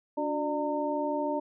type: tone cluster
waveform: sine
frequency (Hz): 290.3 / 363 / 597 / 913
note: D4 / F#4 / D5 / A#5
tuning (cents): -20 / -33 / +28 / -36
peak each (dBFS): -32 / -38 / -31 / -33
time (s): 0.17-1.4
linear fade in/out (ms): 10
effects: none